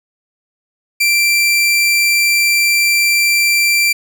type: tone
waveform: sawtooth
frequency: 2353 Hz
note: D7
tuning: 3 cents sharp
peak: -7 dBFS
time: 1-3.93 s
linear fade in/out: 10 ms
effects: none